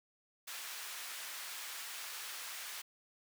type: high-pass noise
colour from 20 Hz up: pink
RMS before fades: -45 dBFS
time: 0.47-2.82 s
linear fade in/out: 10 ms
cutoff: 1400 Hz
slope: 12 dB/octave
effects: none